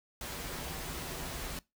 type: noise with comb filter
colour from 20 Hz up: pink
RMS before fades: -40 dBFS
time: 0.21-1.59 s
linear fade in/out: 2 ms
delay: 9.6 ms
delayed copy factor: -0.5
effects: noise-tail reverb RT60 0.2 s tail -21 dB re dry